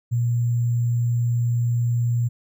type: tone with sample-and-hold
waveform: sine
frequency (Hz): 119.3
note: A#2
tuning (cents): +41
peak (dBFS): -18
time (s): 0.11-2.29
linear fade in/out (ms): 20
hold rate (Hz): 7350
effects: none